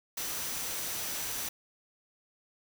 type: tone in noise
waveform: sine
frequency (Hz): 5920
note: F#8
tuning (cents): 0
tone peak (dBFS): -44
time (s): 0.17-1.49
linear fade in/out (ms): 5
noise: white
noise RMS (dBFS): -36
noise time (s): 0.17-1.49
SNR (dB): -11
effects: none